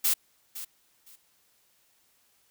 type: noise with echo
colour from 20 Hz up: blue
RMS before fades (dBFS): -24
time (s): 0.04-0.14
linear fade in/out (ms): 10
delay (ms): 510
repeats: 2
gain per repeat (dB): -14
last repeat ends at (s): 1.16
effects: white hiss -67 dBFS RMS until 2.5 s